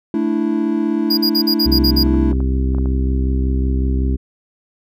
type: chord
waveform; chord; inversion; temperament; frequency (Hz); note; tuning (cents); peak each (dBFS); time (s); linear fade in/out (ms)
triangle; A suspended fourth; none; equal; 220 / 293.7 / 329.6; A3 / D4 / E4; 0 / 0 / 0; -18 / -18 / -17; 0.14-2.32; 2
type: tone bursts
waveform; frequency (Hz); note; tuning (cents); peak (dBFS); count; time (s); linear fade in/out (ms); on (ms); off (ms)
square; 4865; D#8; -40; -15; 8; 1.1-2.035; 10; 74; 49
type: harmonic tone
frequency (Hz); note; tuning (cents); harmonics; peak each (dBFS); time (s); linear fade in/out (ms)
65.41; C2; 0; 1 / 2 / 3 / 4 / 5 / 6; -15 / -26 / -27 / -24 / -31 / -30; 1.65-4.17; 20
type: clicks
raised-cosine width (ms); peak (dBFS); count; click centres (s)
1; -20; 7; 2.067 / 2.143 / 2.329 / 2.404 / 2.748 / 2.784 / 2.858
effects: none